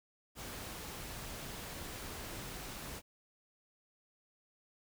pink noise, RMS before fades -45 dBFS, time 0.35-3.02 s, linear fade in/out 50 ms, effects none

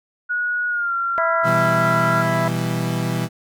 sine tone with pitch glide, 1456 to 1375.1 Hz, F#6 to F6, -28 to -27 cents, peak -19 dBFS, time 0.29-2.23 s, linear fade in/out 20 ms, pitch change -99 cents, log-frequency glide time 0.69-0.93 s
harmonic tone, 330 Hz, E4, 2 cents sharp, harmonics 2 / 3 / 4 / 5 / 6, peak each -21 / -25 / -27 / -29 / -31 dBFS, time 1.18-2.48 s, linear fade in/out 0 ms
35% pulse chord, E minor, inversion second, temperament equal, 123.47 / 164.81 / 196 Hz, B2 / E3 / G3, 0 / 0 / 0 cents, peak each -22 / -22 / -26 dBFS, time 1.43-3.29 s, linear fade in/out 50 ms
effects none

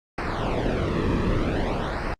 brown noise with flanger, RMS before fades -24 dBFS, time 0.18-2.14 s, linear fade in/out 2 ms, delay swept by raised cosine 0.29 to 1.39 ms, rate 0.53 Hz, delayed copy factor -0.75, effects low-pass 4000 Hz 12 dB/octave + Opus 48 kbps

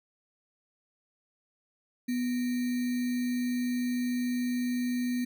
sine tone with sample-and-hold, 246.4 Hz, B3, 4 cents flat, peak -27 dBFS, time 2.08-5.25 s, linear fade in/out 10 ms, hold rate 2100 Hz, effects none

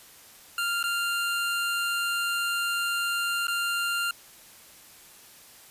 25% pulse tone with dropouts, 1394 Hz, F6, 4 cents flat, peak -22 dBFS, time 0.58-4.11 s, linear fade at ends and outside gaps 2 ms, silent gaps 0.829-0.839 / 3.47-3.481 s, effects white hiss -51 dBFS RMS until 5.7 s + resampled to 32000 Hz

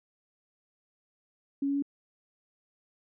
sine tone with pitch steps, 278.2 / 280.3 / 282.4 Hz, C#4 / C#4 / C#4, +6 / +19 / +32 cents, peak -26 dBFS, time 1.62-1.824 s, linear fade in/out 5 ms, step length 68 ms, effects none

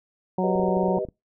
harmonic tone, 185 Hz, F#3, in tune, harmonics 1 / 2 / 3 / 4 / 5, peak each -24 / -27 / -29 / -30 / -31 dBFS, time 0.38-0.99 s, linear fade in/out 5 ms
sine chord, G augmented, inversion none, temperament equal, 392 / 493.9 / 622.3 Hz, G4 / B4 / D#5, 0 / 0 / 0 cents, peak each -29 dBFS, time 0.43-1.05 s, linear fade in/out 5 ms
clicks, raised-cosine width 3 ms, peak -26 dBFS, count 10, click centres 0.557 / 0.597 / 0.637 / 0.686 / 0.77 / 0.834 / 0.884 / 0.973 / 1.051 / 1.087 s
effects noise-tail reverb RT60 0.2 s tail -25 dB re dry

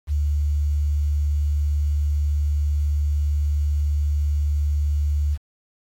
sine tone with quantisation, 73.5 Hz, D2, 2 cents sharp, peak -18 dBFS, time 0.07-5.38 s, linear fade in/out 50 ms, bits 8, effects AAC 48 kbps

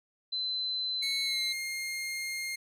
sine tone, 4050 Hz, B7, 43 cents sharp, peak -30 dBFS, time 0.32-1.53 s, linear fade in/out 10 ms
sawtooth tone with pitch glide, 2198 to 2126 Hz, C#7 to C7, -15 to +27 cents, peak -30 dBFS, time 1.02-2.56 s, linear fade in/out 10 ms, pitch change -58 cents, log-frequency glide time 1.24-1.4 s
effects resampled to 32000 Hz

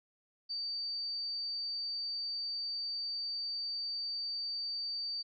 sine tone, 4615 Hz, D8, 31 cents flat, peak -35 dBFS, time 0.49-5.23 s, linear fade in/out 20 ms, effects none

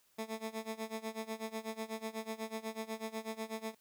15% pulse tone with tremolo, 221.3 Hz, A3, 10 cents sharp, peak -30 dBFS, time 0.18-3.75 s, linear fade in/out 10 ms, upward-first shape sine, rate 8.1 Hz, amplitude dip 90%, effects white hiss -71 dBFS RMS until 3.8 s

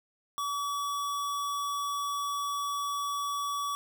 square tone, 1140 Hz, C#6, 48 cents sharp, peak -31 dBFS, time 0.38-3.75 s, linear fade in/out 0 ms, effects none

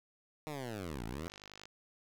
10% pulse linear two-way sweep, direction down then up, 157.3 to 52 to 90.1 Hz, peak -32 dBFS, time 0.47-1.28 s, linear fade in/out 0 ms, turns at 1.05 s
click train, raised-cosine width 0.2 ms, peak -32 dBFS, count 21, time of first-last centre 1.26-1.655 s, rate 50.6 Hz
effects 9-bit

